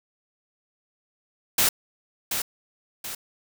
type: noise with echo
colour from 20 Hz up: white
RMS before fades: -20 dBFS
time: 1.58-1.69 s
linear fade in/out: 5 ms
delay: 730 ms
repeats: 2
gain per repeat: -7 dB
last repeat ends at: 3.15 s
effects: none